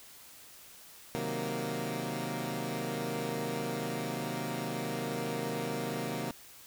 15% pulse chord, C half-diminished seventh, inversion none, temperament equal, 130.81 / 155.56 / 185 / 233.1 Hz, C3 / Eb3 / Gb3 / Bb3, 0 / 0 / 0 / 0 cents, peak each -33 / -33 / -35 / -31 dBFS, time 1.15-6.31 s, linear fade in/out 0 ms, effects white hiss -53 dBFS RMS until 6.66 s

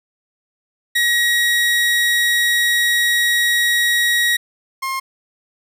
30% pulse tone pair in turn, 1900 / 1066.3 Hz, A#6 / C6, +33 / +32 cents, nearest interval minor seventh, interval 1001 cents, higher first, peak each -11 / -18 dBFS, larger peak first, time 0.95-4.37 / 4.82-5 s, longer first, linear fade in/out 10 ms, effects none

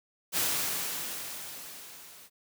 white noise with level ramp, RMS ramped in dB -27 to -52 dBFS, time 0.32-2.3 s, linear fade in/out 50 ms, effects high-pass 100 Hz 12 dB/octave

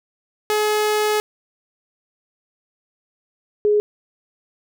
sawtooth / sine tone pair in turn, 424.1 / 417.8 Hz, G#4 / G#4, +36 / +10 cents, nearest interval unison, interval 26 cents, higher first, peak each -13 dBFS, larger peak neither, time 0.5-1.2 / 3.65-3.8 s, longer first, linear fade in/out 0 ms, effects none

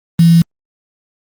sine tone with quantisation, 167.6 Hz, E3, 29 cents sharp, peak -4 dBFS, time 0.19-0.42 s, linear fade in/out 5 ms, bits 4, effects Opus 32 kbps

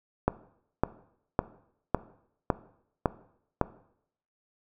click train, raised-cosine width 1 ms, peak -8 dBFS, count 7, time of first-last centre 0.28-3.613 s, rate 1.8 Hz, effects noise-tail reverb RT60 0.7 s tail -17 dB re dry

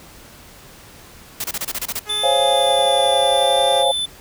white noise bursts, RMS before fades -24 dBFS, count 9, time 1.4-1.994 s, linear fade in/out 5 ms, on 42 ms, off 27 ms
10% pulse tone with pitch glide, 420 to 396.4 Hz, G#4 to G4, +19 to +19 cents, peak -21 dBFS, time 2.05-3.85 s, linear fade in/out 50 ms, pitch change -100 cents, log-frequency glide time 2.28-3.45 s
square tone with vibrato, 3520 Hz, A7, in tune, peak -20 dBFS, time 2.09-4.06 s, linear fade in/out 10 ms, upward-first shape sine, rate 0.8 Hz, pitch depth 13 cents each way
sine chord, Db major seventh, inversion third, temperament equal, 523.3 / 554.4 / 698.5 / 830.6 Hz, C5 / Db5 / F5 / Ab5, 0 / 0 / 0 / 0 cents, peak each -20 dBFS, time 2.23-3.92 s, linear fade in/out 10 ms
effects pink hiss -43 dBFS RMS until 4.2 s

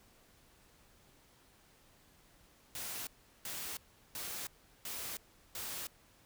white noise bursts, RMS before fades -42 dBFS, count 5, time 2.75-5.87 s, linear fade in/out 2 ms, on 320 ms, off 380 ms, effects pink hiss -65 dBFS RMS until 6.25 s

